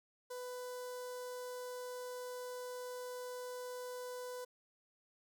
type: tone with notch filter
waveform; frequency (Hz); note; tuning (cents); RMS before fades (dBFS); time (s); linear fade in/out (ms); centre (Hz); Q
sawtooth; 497.9; B4; +14; -45; 0.3-4.45; 10; 2400; 0.74
effects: none